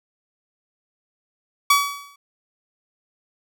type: tone with exponential decay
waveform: sawtooth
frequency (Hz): 1138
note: C#6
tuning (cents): +45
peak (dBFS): -7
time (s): 1.7-2.16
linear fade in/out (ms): 5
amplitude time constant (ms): 100
effects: none